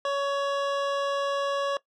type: tone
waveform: 25% pulse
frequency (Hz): 560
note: C#5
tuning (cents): +18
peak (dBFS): -21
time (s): 0.05-1.77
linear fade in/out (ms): 2
effects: noise-tail reverb RT60 0.1 s tail -19 dB re dry + low-pass 4000 Hz 12 dB/octave